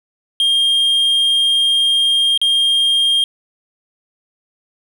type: tone with dropouts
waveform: triangle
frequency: 3216 Hz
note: G7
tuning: 44 cents sharp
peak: -10 dBFS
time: 0.4-3.24 s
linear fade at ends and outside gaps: 1 ms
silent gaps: 2.376-2.415 s
effects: none